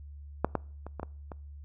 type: clicks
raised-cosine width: 1 ms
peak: -10 / -13 / -27 / -22 / -21 / -26 dBFS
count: 6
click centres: 0.446 / 0.553 / 0.866 / 0.997 / 1.031 / 1.318 s
effects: noise-tail reverb RT60 0.5 s tail -25 dB re dry + added 72 Hz sine -43 dBFS peak until 1.64 s